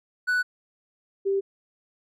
triangle / sine tone pair in turn, 1484 / 392.3 Hz, F#6 / G4, +5 / +1 cents, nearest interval octave + major seventh, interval 2304 cents, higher first, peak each -19 / -21 dBFS, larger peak first, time 0.27-0.43 / 1.25-1.41 s, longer neither, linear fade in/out 20 ms, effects none

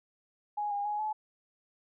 sine tone with pitch steps, 832 / 812 / 835 / 858 Hz, G#5 / G#5 / G#5 / A5, +3 / -39 / +9 / -44 cents, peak -30 dBFS, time 0.57-1.13 s, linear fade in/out 10 ms, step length 140 ms, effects none

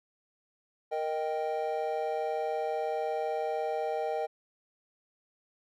triangle chord, Eb major, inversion second, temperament equal, 466.2 / 622.3 / 784 Hz, Bb4 / Eb5 / G5, 0 / 0 / 0 cents, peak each -32 dBFS, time 0.91-4.27 s, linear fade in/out 20 ms, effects none

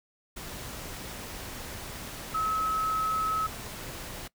sine tone in noise, 1289 Hz, E6, 39 cents flat, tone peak -26 dBFS, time 2.34-3.47 s, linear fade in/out 10 ms, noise pink, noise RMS -40 dBFS, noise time 0.36-4.28 s, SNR +11 dB, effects noise-tail reverb RT60 0.1 s tail -21 dB re dry

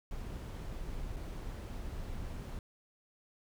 brown noise with dropouts, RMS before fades -41 dBFS, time 0.11-2.59 s, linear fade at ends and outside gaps 1 ms, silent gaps 1.162-1.166 s, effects none

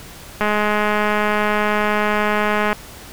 click train, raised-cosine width 0.5 ms, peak -4 dBFS, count 488, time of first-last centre 0.41-2.729 s, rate 210 Hz, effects pink hiss -38 dBFS RMS until 3.12 s

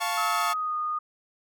sawtooth chord, F augmented, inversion none, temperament equal, 698.5 / 880 / 1108.7 Hz, F5 / A5 / C#6, 0 / 0 / 0 cents, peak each -27 / -27 / -26 dBFS, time 0-0.54 s, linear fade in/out 20 ms
sine tone with pitch glide, 1287 to 1229.6 Hz, E6 to D#6, -42 to -21 cents, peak -26 dBFS, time 0.17-0.99 s, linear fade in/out 10 ms, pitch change -79 cents, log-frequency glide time 0.3-0.76 s
effects none

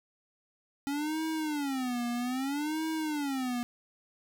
square tone with vibrato, 276.2 Hz, C#4, 6 cents flat, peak -31 dBFS, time 0.87-3.63 s, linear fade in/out 0 ms, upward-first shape sine, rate 0.62 Hz, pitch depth 250 cents each way, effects none

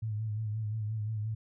sine tone with vibrato, 108.1 Hz, A2, 30 cents flat, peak -31 dBFS, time 0.02-1.35 s, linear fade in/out 10 ms, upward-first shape sine, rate 5.7 Hz, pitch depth 53 cents each way, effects none

